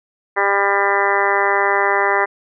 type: harmonic tone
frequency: 199.4 Hz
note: G3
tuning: 30 cents sharp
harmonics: 2 / 3 / 4 / 5 / 6 / 7 / 8 / 9 / 10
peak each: -21 / -24 / -21 / -21 / -23 / -26 / -25 / -22 / -22 dBFS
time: 0.36-2.26 s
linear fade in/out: 20 ms
effects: none